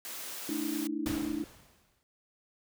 white high-pass noise, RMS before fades -41 dBFS, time 0.05-0.87 s, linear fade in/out 0 ms, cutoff 250 Hz, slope 12 dB/octave
sine chord, A suspended fourth, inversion none, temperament equal with one note detuned, 220 / 293.7 / 323 Hz, A3 / D4 / E4, 0 / 0 / -35 cents, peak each -40 / -34 / -35 dBFS, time 0.49-1.44 s, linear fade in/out 2 ms
pink noise with exponential decay, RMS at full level -36 dBFS, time 1.06-2.03 s, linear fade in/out 0 ms, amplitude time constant 210 ms
effects none

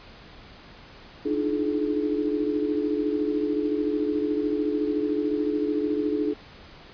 sine tone cluster, 297.9 / 311.6 / 343.6 / 425 Hz, D4 / D#4 / F4 / G#4, +25 / +3 / -28 / +40 cents, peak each -26 / -31 / -32 / -27 dBFS, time 1.25-6.34 s, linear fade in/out 10 ms, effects pink hiss -47 dBFS RMS until 6.93 s + resampled to 11025 Hz

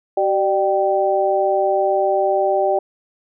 sine tone cluster, 381.6 / 597 / 779 Hz, G4 / D5 / G5, -47 / +28 / -11 cents, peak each -20 / -18 / -19 dBFS, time 0.17-2.79 s, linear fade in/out 5 ms, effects none

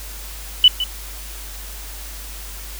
sine tone with echo, 2981 Hz, F#7, 12 cents sharp, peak -5 dBFS, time 0.64-0.68 s, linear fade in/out 2 ms, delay 160 ms, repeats 1, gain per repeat -13 dB, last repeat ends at 0.84 s, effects added 50 Hz sine -33 dBFS peak until 2.79 s + white hiss -36 dBFS RMS until 2.79 s

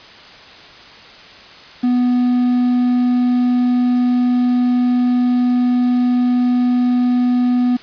triangle tone with quantisation, 246.9 Hz, B3, in tune, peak -10 dBFS, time 1.83-7.77 s, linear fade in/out 10 ms, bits 6, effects white hiss -39 dBFS RMS until 7.82 s + resampled to 11025 Hz

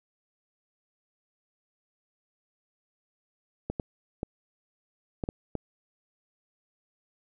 clicks, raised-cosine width 2 ms, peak -17 dBFS, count 6, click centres 3.7 / 3.798 / 4.231 / 5.238 / 5.289 / 5.553 s, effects none

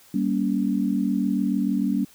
sine chord, G diminished, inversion none, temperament just, 196 / 235.2 / 282.2 Hz, G3 / Bb3 / Db4, 0 / +16 / +31 cents, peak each -24 / -25 / -25 dBFS, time 0.14-2.05 s, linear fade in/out 5 ms, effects white hiss -53 dBFS RMS until 2.14 s

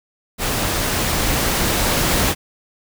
pink noise with level ramp, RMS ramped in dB -21 to -17 dBFS, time 0.38-2.35 s, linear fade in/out 50 ms, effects none

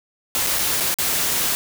white noise with dropouts, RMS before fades -21 dBFS, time 0.35-1.55 s, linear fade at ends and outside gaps 0 ms, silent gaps 0.466-0.47 / 0.587-0.591 / 0.802-0.806 / 0.942-0.986 s, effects none

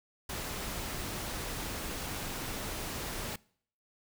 pink noise, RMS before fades -38 dBFS, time 0.29-3.36 s, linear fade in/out 5 ms, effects noise-tail reverb RT60 0.6 s tail -24 dB re dry

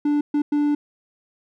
triangle tone bursts at uneven times, 293.3 Hz, D4, 2 cents flat, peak -15 dBFS, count 3, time 0.05-0.21 / 0.34-0.42 / 0.52-0.75 s, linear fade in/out 5 ms, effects none

